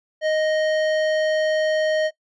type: tone with hard clipping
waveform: sine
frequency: 622.3 Hz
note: D#5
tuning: in tune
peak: -20 dBFS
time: 0.21-2.11 s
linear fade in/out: 50 ms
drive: 13 dB
effects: noise-tail reverb RT60 0.1 s tail -19 dB re dry + resampled to 24000 Hz